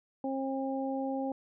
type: harmonic tone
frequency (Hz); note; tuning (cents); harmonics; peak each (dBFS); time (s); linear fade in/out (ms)
268.4; C4; +44; 1 / 2 / 3; -33 / -36 / -38; 0.24-1.32; 2
effects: none